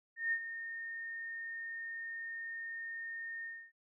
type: tone with ADSR envelope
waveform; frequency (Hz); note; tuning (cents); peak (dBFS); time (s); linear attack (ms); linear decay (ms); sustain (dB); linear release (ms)
sine; 1832; A#6; -31; -29; 0.16-3.72; 160; 67; -11; 280
effects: none